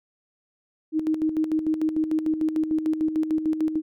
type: tone with tremolo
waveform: sine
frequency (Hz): 313.5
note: D#4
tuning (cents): +13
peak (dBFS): -19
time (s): 0.92-3.82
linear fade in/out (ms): 50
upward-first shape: square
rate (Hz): 6.7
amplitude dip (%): 60
effects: none

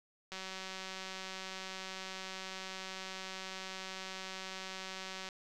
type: click train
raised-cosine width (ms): 0.2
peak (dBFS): -26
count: 940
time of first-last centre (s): 0.32-5.288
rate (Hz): 189
effects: none

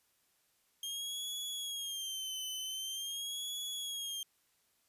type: tone with vibrato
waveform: sawtooth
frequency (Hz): 3204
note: G7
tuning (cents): +37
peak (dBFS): -35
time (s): 0.83-4.23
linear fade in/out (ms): 2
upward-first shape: sine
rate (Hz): 0.45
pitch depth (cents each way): 93
effects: white hiss -74 dBFS RMS until 4.88 s + resampled to 32000 Hz

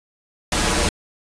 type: noise with comb filter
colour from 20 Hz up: pink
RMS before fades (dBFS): -19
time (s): 0.52-0.89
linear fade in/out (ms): 2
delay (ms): 7.6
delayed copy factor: -0.95
effects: resampled to 22050 Hz

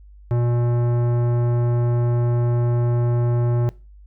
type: tone with tanh clipping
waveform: sine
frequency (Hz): 120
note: B2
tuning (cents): -49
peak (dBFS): -19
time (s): 0.31-3.69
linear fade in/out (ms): 0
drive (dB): 16
effects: noise-tail reverb RT60 0.3 s tail -20 dB re dry + added 50 Hz sine -42 dBFS peak until 4.06 s

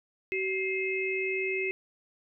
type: tone cluster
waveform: sine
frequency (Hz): 379.9 / 2111 / 2576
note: F#4 / C7 / E7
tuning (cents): +46 / +15 / -41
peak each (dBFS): -31 / -33 / -33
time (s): 0.32-1.71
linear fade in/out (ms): 0
effects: none

